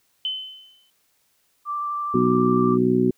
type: tone with exponential decay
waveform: sine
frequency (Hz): 3048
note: G7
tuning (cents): -49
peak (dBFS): -21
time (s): 0.25-0.9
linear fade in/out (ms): 1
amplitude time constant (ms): 140
type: tone with vibrato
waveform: sine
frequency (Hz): 1174.7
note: D6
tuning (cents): 0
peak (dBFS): -24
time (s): 1.65-2.78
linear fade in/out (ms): 50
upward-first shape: sine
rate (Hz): 12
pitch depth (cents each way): 10
type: harmonic tone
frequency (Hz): 61.74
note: B1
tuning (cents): 0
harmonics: 2 / 3 / 4 / 5 / 6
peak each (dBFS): -28 / -24 / -20 / -28 / -20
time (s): 2.14-3.11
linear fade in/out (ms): 5
effects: white hiss -66 dBFS RMS until 3.17 s